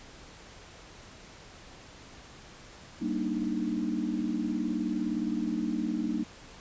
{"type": "chord", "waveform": "sine", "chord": "Eb major seventh", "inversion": "first", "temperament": "just", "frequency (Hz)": [194.45, 233.3, 291.7, 311.1], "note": ["G3", "Bb3", "D4", "Eb4"], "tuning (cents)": [-14, 2, -12, 0], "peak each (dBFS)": [-35, -32, -35, -33], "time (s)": [3.01, 6.24], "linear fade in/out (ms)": 10, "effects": ["pink hiss -50 dBFS RMS until 6.6 s", "resampled to 16000 Hz"]}